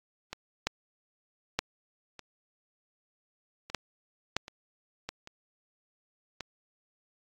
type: clicks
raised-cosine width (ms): 0.2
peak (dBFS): -19 / -10 / -9 / -26 / -25 / -11 / -10 / -26 / -18 / -28 / -19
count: 11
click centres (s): 0.33 / 0.67 / 1.59 / 2.193 / 3.7 / 3.747 / 4.366 / 4.481 / 5.09 / 5.274 / 6.407
effects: AAC 64 kbps